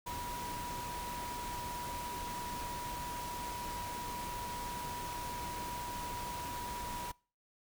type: tone in noise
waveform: sine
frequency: 970 Hz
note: B5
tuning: 31 cents flat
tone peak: -40 dBFS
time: 0.06-7.12 s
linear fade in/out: 10 ms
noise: pink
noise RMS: -44 dBFS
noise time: 0.06-7.12 s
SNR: +1 dB
effects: noise-tail reverb RT60 0.4 s tail -25 dB re dry